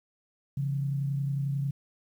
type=tone pair together; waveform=sine; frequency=138.2 / 169.33 Hz; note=C#3 / E3; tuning=-5 / +47 cents; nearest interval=major third; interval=352 cents; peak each=-27 / -38 dBFS; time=0.57-1.71 s; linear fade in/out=5 ms; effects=10-bit